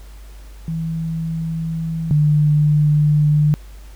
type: tone pair in turn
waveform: sine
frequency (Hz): 162.6 / 149.56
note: E3 / D3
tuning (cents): -23 / +32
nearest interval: minor second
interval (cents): 145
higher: first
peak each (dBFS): -20 / -11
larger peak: second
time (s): 0.68-2.11 / 2.11-3.54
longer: neither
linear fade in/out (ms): 0
effects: added 50 Hz sine -35 dBFS peak until 3.95 s + pink hiss -49 dBFS RMS until 3.95 s